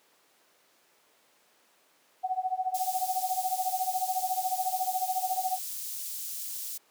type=tone with tremolo; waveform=sine; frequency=746 Hz; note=F#5; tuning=14 cents sharp; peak=-23 dBFS; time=2.23-5.59 s; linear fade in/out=20 ms; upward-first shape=triangle; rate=14 Hz; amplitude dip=100%
type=high-pass noise; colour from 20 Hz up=white; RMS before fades=-37 dBFS; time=2.74-6.78 s; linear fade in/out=10 ms; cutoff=5500 Hz; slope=12 dB/octave
effects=pink hiss -64 dBFS RMS until 6.9 s + high-pass 400 Hz 12 dB/octave